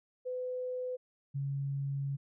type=tone pair in turn; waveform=sine; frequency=504 / 138.92 Hz; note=B4 / C#3; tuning=+35 / +4 cents; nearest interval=octave + minor seventh; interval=2231 cents; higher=first; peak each=-34 / -32 dBFS; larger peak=second; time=0.25-0.97 / 1.34-2.17 s; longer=second; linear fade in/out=20 ms; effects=none